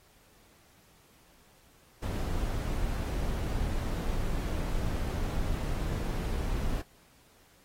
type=noise; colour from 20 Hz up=brown; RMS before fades=-31 dBFS; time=2.02-6.82 s; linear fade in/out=10 ms; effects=pink hiss -62 dBFS RMS until 7.64 s + AAC 48 kbps